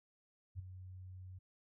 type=tone with ADSR envelope; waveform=sine; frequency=92.5 Hz; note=F#2; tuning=in tune; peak=-38 dBFS; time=0.55-1.39 s; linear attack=42 ms; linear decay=12 ms; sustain=-10 dB; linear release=11 ms; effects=none